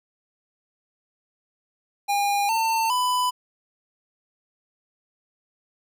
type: tone with pitch steps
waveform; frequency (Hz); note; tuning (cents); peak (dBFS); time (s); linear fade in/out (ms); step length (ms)
square; 810 / 898.8 / 997.2; G#5 / A5 / B5; -43 / +37 / +16; -21; 2.08-3.31; 20; 410
effects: none